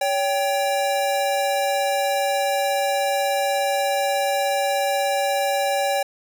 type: tone pair together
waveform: square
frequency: 563.8 / 786 Hz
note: C#5 / G5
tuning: +29 / +4 cents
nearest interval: tritone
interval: 575 cents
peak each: -23 dBFS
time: 0.01-6.03 s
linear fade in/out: 5 ms
effects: none